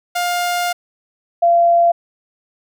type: tone pair in turn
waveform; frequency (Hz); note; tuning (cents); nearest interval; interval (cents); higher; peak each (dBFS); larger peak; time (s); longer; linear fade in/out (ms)
sawtooth / sine; 706 / 685.9; F5 / F5; +19 / -31; minor second; 50; first; -13 / -9; second; 0.15-0.73 / 1.42-1.92; first; 10
effects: none